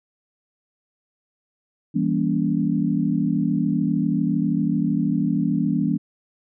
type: chord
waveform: sine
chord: E diminished seventh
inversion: none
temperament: just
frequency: 164.81 / 197.78 / 237.3 / 284.8 Hz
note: E3 / G3 / Bb3 / Db4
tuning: 0 / +16 / +31 / +47 cents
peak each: -24 dBFS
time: 1.94-5.98 s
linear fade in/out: 20 ms
effects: none